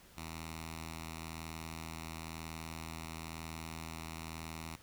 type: tone with notch filter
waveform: 5% pulse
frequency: 81 Hz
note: E2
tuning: 30 cents flat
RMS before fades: -45 dBFS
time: 0.17-4.76 s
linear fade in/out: 5 ms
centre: 500 Hz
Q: 0.55
effects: pink hiss -60 dBFS RMS until 4.82 s